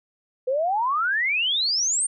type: exponential sweep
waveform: sine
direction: up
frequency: 493.9 to 9100 Hz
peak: -20 dBFS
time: 0.47-2.07 s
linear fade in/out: 10 ms
effects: none